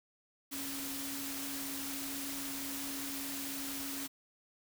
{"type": "tone in noise", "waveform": "sine", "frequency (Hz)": 276.2, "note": "C#4", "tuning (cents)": -6, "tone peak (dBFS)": -43, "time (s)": [0.51, 4.08], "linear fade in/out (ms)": 20, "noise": "white", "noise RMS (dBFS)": -41, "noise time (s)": [0.51, 4.08], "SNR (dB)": -5, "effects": []}